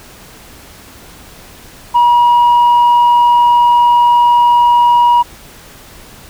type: tone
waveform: sine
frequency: 960 Hz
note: B5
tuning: 49 cents flat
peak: -3 dBFS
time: 1.94-5.23 s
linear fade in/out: 20 ms
effects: tanh soft clip ceiling -4 dBFS + pink hiss -37 dBFS RMS until 6.29 s